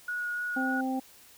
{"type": "tone with vibrato", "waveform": "sine", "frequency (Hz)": 1452, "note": "F#6", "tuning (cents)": -33, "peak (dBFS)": -30, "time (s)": [0.08, 0.81], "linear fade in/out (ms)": 5, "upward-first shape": "sine", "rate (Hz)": 3.4, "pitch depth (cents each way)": 9}
{"type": "harmonic tone", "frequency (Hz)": 261.6, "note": "C4", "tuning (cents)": 0, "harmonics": [1, 2, 3], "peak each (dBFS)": [-29, -40, -34], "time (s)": [0.56, 1], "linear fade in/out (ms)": 10}
{"effects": ["white hiss -55 dBFS RMS until 1.37 s"]}